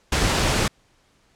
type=noise with amplitude modulation; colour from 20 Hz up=pink; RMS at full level=-19 dBFS; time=0.12-0.68 s; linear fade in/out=5 ms; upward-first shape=sine; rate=278 Hz; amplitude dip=25%; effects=pink hiss -61 dBFS RMS until 1.35 s + low-pass 8000 Hz 12 dB/octave